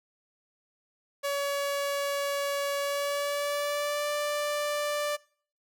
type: tone with pitch glide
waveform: sawtooth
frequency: 565 to 588.7 Hz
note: C#5 to D5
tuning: +33 to +4 cents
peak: -24 dBFS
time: 1.23-5.17 s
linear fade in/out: 20 ms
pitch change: +71 cents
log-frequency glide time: 2.8-4.11 s
effects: noise-tail reverb RT60 0.5 s tail -24 dB re dry